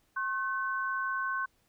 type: tone pair together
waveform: sine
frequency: 1076.9 / 1522 Hz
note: C6 / F#6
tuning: +50 / +48 cents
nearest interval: tritone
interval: 598 cents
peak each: -33 / -32 dBFS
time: 0.16-1.46 s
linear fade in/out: 10 ms
effects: pink hiss -71 dBFS RMS until 1.68 s